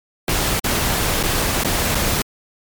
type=noise with dropouts; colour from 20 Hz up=pink; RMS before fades=-19 dBFS; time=0.28-2.22 s; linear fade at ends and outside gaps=2 ms; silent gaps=0.596-0.642 / 1.229-1.235 / 1.636-1.646 / 1.948-1.952 s; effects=MP3 96 kbps

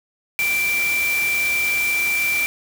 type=tone in noise; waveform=sine; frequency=2349 Hz; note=D7; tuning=in tune; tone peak=-18 dBFS; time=0.39-2.46 s; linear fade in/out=0 ms; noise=white; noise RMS=-28 dBFS; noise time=0.39-2.46 s; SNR=+7 dB; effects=none

